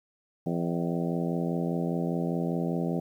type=harmonic tone with a mistuned harmonic; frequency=85 Hz; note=F2; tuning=46 cents flat; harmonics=2 / 3 / 4 / 5 / 6 / 7 / 8 / 9; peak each=-29 / -33 / -35 / -37 / -39 / -40 / -41 / -42 dBFS; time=0.46-3 s; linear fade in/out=5 ms; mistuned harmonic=8; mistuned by=-63 cents; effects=10-bit